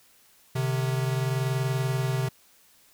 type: tone pair together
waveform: square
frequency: 130 / 150.67 Hz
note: C3 / D3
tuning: -11 / +45 cents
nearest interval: minor third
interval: 256 cents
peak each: -26 / -32 dBFS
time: 0.55-2.29 s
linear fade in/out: 10 ms
effects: white hiss -59 dBFS RMS until 2.93 s